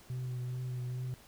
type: tone with vibrato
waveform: sine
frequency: 125.7 Hz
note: B2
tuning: 31 cents sharp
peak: -32 dBFS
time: 0.1-1.14 s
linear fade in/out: 0 ms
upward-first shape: triangle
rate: 2.4 Hz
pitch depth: 24 cents each way
effects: tanh soft clip ceiling -34 dBFS + pink hiss -58 dBFS RMS until 1.27 s

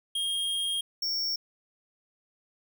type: tone pair in turn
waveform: square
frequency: 3238 / 5479 Hz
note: G#7 / F8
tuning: -45 / -34 cents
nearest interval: major sixth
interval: 911 cents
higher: second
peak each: -28 dBFS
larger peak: neither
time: 0.15-0.81 / 1.02-1.36 s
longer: first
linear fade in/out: 5 ms
effects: none

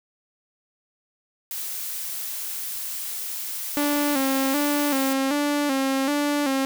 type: noise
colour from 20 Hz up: blue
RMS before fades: -31 dBFS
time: 1.51-5.13 s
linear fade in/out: 0 ms
type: tone with vibrato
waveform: sawtooth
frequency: 279.6 Hz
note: C#4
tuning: 15 cents sharp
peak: -17 dBFS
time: 3.77-6.65 s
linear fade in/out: 0 ms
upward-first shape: square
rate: 1.3 Hz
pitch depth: 69 cents each way
effects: none

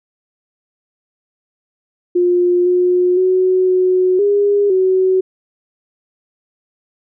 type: tone with pitch steps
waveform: sine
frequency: 354.7 / 359.8 / 370.9 / 368.5 / 406.7 / 374.9 Hz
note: F4 / F#4 / F#4 / F#4 / G#4 / F#4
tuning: +27 / -48 / +4 / -7 / -36 / +23 cents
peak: -10 dBFS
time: 2.15-5.21 s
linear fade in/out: 10 ms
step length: 510 ms
effects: none

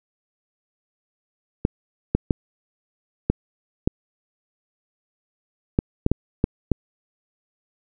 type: clicks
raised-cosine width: 3 ms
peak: -4 dBFS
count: 10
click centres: 1.651 / 2.15 / 2.308 / 3.3 / 3.875 / 5.789 / 6.064 / 6.116 / 6.441 / 6.717 s
effects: none

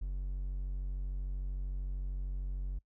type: tone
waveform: triangle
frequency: 46.59 Hz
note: F#1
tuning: 13 cents sharp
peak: -32 dBFS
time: 0.01-2.79 s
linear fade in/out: 10 ms
effects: noise-tail reverb RT60 0.1 s tail -23 dB re dry

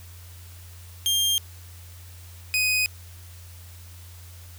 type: tone pair in turn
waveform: sawtooth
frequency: 3200 / 2500 Hz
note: G7 / D#7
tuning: +35 / +8 cents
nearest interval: major third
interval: 427 cents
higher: first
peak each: -17 dBFS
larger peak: neither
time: 1.06-1.38 / 2.54-2.86 s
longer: neither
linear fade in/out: 0 ms
effects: added 87 Hz sine -42 dBFS peak until 4.58 s + white hiss -50 dBFS RMS until 4.58 s

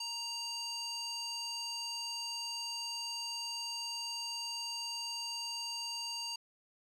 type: tone with band-pass filter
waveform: square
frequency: 934 Hz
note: A#5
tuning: 3 cents sharp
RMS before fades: -40 dBFS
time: 0-6.36 s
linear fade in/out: 5 ms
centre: 4900 Hz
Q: 2.3
effects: none

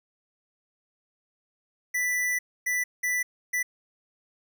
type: tone bursts at uneven times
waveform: square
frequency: 1979 Hz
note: B6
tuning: 3 cents sharp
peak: -25 dBFS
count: 4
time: 1.94-2.39 / 2.66-2.84 / 3.03-3.23 / 3.53-3.63 s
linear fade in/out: 10 ms
effects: none

